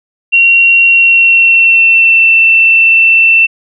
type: tone with pitch glide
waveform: sine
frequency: 2744 to 2681 Hz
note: F7 to E7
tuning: -31 to +29 cents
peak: -3 dBFS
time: 0.32-3.47 s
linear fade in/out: 20 ms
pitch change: -40 cents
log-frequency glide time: 0.86-2.28 s
effects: none